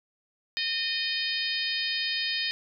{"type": "harmonic tone with a mistuned harmonic", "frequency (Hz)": 618, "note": "D#5", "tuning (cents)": -12, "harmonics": [3, 4, 5, 6, 7, 8], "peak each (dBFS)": [-34, -34, -34, -34, -34, -34], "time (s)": [0.57, 2.51], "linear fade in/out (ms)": 0, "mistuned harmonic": 3, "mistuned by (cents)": -22, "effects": []}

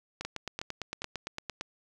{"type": "two click trains", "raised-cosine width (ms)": 0.2, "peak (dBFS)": [-18, -19], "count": [13, 3], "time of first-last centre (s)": [[0.25, 1.611], [0.21, 1.02]], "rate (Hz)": [8.82, 2.47], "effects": []}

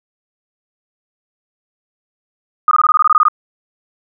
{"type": "tone bursts", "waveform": "sine", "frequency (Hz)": 1236, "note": "D#6", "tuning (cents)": -12, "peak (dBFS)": -7, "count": 12, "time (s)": [2.68, 3.284], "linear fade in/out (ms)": 2, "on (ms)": 32, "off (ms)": 20, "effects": []}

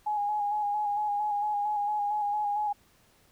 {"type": "tone with vibrato", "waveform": "sine", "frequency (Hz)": 830.6, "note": "G#5", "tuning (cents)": 0, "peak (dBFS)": -26, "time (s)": [0.06, 2.73], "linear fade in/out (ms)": 10, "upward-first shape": "square", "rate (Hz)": 4.4, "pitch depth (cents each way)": 26, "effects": ["pink hiss -63 dBFS RMS until 3.31 s"]}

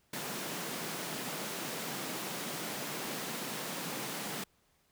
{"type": "high-pass noise", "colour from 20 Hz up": "pink", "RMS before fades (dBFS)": -39, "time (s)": [0.13, 4.44], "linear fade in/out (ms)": 5, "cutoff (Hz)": 140, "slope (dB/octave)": 48, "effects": ["pink hiss -71 dBFS RMS until 4.91 s"]}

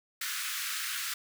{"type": "high-pass noise", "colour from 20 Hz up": "pink", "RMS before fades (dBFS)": -35, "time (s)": [0.21, 1.14], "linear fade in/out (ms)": 5, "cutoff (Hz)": 1300, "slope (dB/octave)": 48, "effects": []}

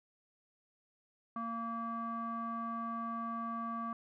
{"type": "tone with low-pass filter", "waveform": "square", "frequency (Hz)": 230, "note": "A#3", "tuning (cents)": -23, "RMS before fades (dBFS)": -39, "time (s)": [1.36, 3.93], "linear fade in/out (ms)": 2, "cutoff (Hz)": 1200, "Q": 8.4, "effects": []}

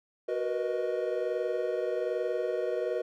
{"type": "chord", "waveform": "triangle", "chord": "B major seventh", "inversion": "second", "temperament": "equal with one note detuned", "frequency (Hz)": [370, 472.7, 493.9, 622.3], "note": ["F#4", "A#4", "B4", "D#5"], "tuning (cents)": [0, 24, 0, 0], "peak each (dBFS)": -32, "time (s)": [0.28, 3.02], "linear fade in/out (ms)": 10, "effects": []}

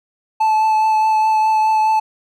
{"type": "tone with vibrato", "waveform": "triangle", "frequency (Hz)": 871, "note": "A5", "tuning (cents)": -18, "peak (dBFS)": -10, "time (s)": [0.4, 2], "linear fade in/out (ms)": 10, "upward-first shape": "triangle", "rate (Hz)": 4.8, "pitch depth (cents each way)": 16, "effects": []}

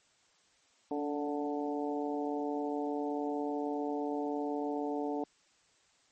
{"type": "harmonic tone with a mistuned harmonic", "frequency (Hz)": 146.83, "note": "D3", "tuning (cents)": 0, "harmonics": [2, 3, 4, 5, 6], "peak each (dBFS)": [-35, -37, -42, -40, -43], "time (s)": [0.91, 5.24], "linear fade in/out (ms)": 2, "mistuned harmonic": 2, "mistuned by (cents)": -26, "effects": ["white hiss -68 dBFS RMS until 6.11 s", "MP3 32 kbps"]}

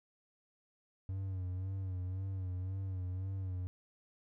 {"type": "tone with vibrato", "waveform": "triangle", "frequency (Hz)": 93.7, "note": "F#2", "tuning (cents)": 22, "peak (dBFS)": -34, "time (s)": [1.09, 3.67], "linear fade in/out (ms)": 0, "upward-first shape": "sine", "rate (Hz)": 1.9, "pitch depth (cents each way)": 56, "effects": []}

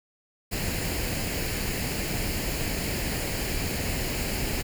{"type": "noise with comb filter", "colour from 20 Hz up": "pink", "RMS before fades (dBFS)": -29, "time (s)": [0.51, 4.63], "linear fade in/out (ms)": 20, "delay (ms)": 0.42, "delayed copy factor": 0.55, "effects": []}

